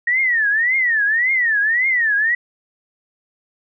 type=tone with vibrato; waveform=sine; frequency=1866 Hz; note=A#6; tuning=1 cent sharp; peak=-14 dBFS; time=0.07-2.35 s; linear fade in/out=5 ms; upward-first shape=triangle; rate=1.8 Hz; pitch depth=250 cents each way; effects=none